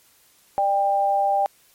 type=tone pair together; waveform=sine; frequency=595 / 794.2 Hz; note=D5 / G5; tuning=+22 / +22 cents; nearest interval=perfect fourth; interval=500 cents; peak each=-24 / -18 dBFS; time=0.58-1.46 s; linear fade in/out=0 ms; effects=white hiss -57 dBFS RMS until 1.74 s + MP3 64 kbps